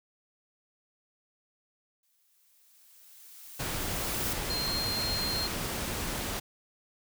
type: noise with exponential growth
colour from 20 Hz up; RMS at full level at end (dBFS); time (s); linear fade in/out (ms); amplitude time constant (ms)
blue; -33; 2.03-4.33; 2; 500
type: noise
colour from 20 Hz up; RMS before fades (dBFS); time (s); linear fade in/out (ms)
pink; -34; 3.59-6.4; 10
type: tone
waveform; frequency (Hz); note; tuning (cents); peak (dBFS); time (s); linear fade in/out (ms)
triangle; 4201; C8; +6; -30; 4.5-5.47; 2
effects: none